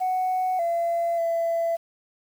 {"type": "tone with pitch steps", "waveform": "sine", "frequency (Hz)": [742, 680, 670], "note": ["F#5", "F5", "E5"], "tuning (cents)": [5, -46, 28], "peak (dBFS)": -20, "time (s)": [0, 1.77], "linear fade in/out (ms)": 20, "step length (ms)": 590, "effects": ["tanh soft clip ceiling -19 dBFS", "8-bit"]}